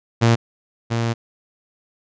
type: tone pair in turn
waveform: sawtooth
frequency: 115.9 / 115.9 Hz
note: A#2 / A#2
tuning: -10 / -10 cents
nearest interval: unison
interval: 0 cents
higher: neither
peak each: -8 / -15 dBFS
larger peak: first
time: 0.21-0.36 / 0.9-1.14 s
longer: second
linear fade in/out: 20 ms
effects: resampled to 16000 Hz